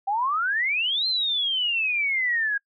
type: exponential two-way sweep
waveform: sine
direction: up then down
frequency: 768 to 4186 to 1624 Hz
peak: -21 dBFS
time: 0.07-2.58 s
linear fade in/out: 10 ms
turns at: 1.07 s
effects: noise-tail reverb RT60 0.1 s tail -23 dB re dry + MP3 48 kbps